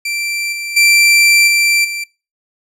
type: tone with level steps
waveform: sawtooth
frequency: 2349 Hz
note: D7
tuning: in tune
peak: -14 / -18 / -4 / -7 / -17 dBFS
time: 0.05-2.04 s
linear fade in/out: 5 ms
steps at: 0.52 / 0.76 / 1.47 / 1.84 s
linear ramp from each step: 10 ms
effects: noise-tail reverb RT60 0.3 s tail -22 dB re dry + low-pass 12000 Hz 12 dB/octave